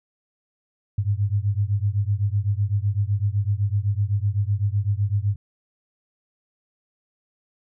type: beating tone pair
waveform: sine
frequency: 98.4 / 106.3 Hz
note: G2 / G#2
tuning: +7 / +41 cents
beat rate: 7.9 Hz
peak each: -22 / -23 dBFS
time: 0.98-5.36 s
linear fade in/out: 5 ms
effects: none